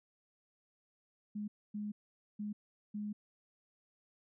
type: tone bursts at uneven times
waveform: sine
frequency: 208.7 Hz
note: G#3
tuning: 9 cents sharp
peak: -37 dBFS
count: 4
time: 1.35-1.48 / 1.74-1.92 / 2.39-2.53 / 2.94-3.13 s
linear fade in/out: 10 ms
effects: none